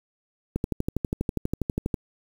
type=click train; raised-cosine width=3 ms; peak=-12 dBFS; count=18; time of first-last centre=0.56-1.942 s; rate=12.3 Hz; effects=7-bit